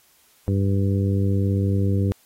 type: harmonic tone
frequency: 98.2 Hz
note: G2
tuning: 4 cents sharp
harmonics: 1 / 2 / 3 / 4 / 5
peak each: -19 / -25 / -29 / -31 / -33 dBFS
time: 0.48-2.12 s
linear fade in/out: 0 ms
effects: white hiss -58 dBFS RMS until 2.25 s + AAC 48 kbps